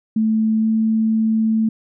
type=tone with pitch glide; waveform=sine; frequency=219.6 to 221.1 Hz; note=A3 to A3; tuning=-3 to +9 cents; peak=-14 dBFS; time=0.16-1.69 s; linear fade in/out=5 ms; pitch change=+12 cents; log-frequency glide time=0.6-0.66 s; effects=none